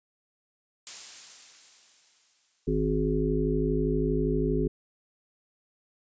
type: noise with exponential decay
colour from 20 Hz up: blue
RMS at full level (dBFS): -35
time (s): 0.87-3.22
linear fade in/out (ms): 0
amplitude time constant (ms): 510
type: harmonic tone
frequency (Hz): 52.5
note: G#1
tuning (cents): +19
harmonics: 1 / 3 / 5 / 7 / 8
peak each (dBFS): -30 / -30 / -30 / -30 / -30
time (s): 2.67-4.68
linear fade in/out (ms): 10
effects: resampled to 16000 Hz